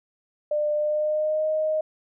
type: tone with pitch glide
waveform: sine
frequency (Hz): 598 to 622.3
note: D5 to D#5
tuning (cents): +31 to 0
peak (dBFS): -21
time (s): 0.51-1.81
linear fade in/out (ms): 5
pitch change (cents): +69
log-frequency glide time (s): 0.75-1.47
effects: none